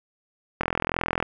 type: click train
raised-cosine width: 0.5 ms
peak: -8 dBFS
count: 27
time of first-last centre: 0.61-1.226 s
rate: 42.2 Hz
effects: none